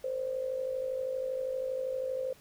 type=tone with amplitude modulation; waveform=sine; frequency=520 Hz; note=C5; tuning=11 cents flat; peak=-28 dBFS; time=0.04-2.33 s; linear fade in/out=5 ms; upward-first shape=sine; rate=52.6 Hz; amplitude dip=65%; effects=pink hiss -59 dBFS RMS until 2.4 s